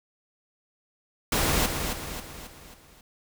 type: noise with echo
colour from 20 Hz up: pink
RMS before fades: -24 dBFS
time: 1.32-1.66 s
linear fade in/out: 2 ms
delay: 270 ms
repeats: 5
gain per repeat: -6 dB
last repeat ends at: 3.01 s
effects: none